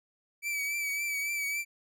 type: tone with vibrato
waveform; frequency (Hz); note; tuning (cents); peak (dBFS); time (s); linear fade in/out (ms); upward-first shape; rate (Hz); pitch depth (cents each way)
45% pulse; 2300; D7; -37; -30; 0.42-1.65; 50; triangle; 3.6; 45
effects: none